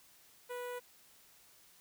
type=tone with notch filter; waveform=sawtooth; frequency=491 Hz; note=B4; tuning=10 cents flat; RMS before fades=-42 dBFS; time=0.49-0.8 s; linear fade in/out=20 ms; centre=5100 Hz; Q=0.64; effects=white hiss -63 dBFS RMS until 1.8 s